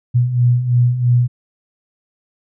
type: beating tone pair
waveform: sine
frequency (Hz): 120.1 / 123.1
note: B2 / B2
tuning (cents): -48 / -5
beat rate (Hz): 3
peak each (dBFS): -18 / -12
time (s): 0.14-1.28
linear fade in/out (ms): 20
effects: none